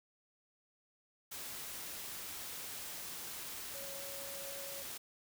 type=tone in noise; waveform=sine; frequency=554.4 Hz; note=C#5; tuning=in tune; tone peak=-49 dBFS; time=3.74-4.83 s; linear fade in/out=10 ms; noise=white; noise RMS=-45 dBFS; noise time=1.31-4.98 s; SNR=-7 dB; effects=none